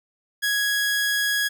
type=tone; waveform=sawtooth; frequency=1663 Hz; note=G#6; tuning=2 cents sharp; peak=-17 dBFS; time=0.42-1.49 s; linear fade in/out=20 ms; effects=none